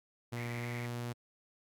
sawtooth tone with pitch glide, 119.1 to 120 Hz, A#2 to B2, +38 to -49 cents, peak -33 dBFS, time 0.32-1.13 s, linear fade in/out 10 ms, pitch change +13 cents, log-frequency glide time 0.57-0.66 s
white band-pass noise, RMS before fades -48 dBFS, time 0.36-0.87 s, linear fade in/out 10 ms, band 1900 to 2300 Hz, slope 96 dB/octave
effects Opus 48 kbps

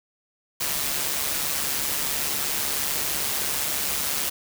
white noise with amplitude modulation, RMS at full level -24 dBFS, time 0.6-4.3 s, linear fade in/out 10 ms, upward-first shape sine, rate 143 Hz, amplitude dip 50%, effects none

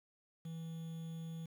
triangle tone with quantisation, 163.6 Hz, E3, 13 cents flat, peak -40 dBFS, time 0.45-1.46 s, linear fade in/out 5 ms, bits 10, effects none

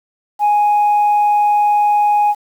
sine tone, 830.6 Hz, G#5, in tune, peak -8 dBFS, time 0.39-2.35 s, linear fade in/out 50 ms, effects tanh soft clip ceiling -8 dBFS + 7-bit

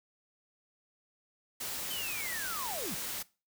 white noise, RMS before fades -38 dBFS, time 1.6-3.23 s, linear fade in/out 10 ms
sine linear sweep, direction down, 3136 to 125.2 Hz, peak -38 dBFS, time 1.9-2.95 s, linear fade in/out 10 ms
effects noise-tail reverb RT60 0.3 s tail -20 dB re dry

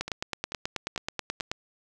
two click trains, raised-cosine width 0.2 ms, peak -18 / -12 dBFS, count 4 / 15, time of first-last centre 0.08-1.402 / 0.01-1.515 s, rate 2.27 / 9.3 Hz, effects none

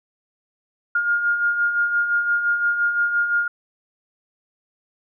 sine beating tone pair, 1412 / 1417.8 Hz, F6 / F6, +19 / +26 cents, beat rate 5.8 Hz, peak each -27 / -18 dBFS, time 0.95-3.48 s, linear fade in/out 5 ms, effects none

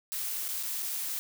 blue noise with dropouts, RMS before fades -34 dBFS, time 0.12-1.19 s, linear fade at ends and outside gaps 0 ms, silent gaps 0.482-0.488 / 0.628-0.633 / 0.824-0.828 s, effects none

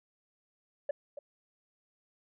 sine tone with echo, 574 Hz, D5, 40 cents flat, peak -26 dBFS, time 0.89-0.91 s, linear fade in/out 5 ms, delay 280 ms, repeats 1, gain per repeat -13 dB, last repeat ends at 1.19 s, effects tanh soft clip ceiling -27 dBFS

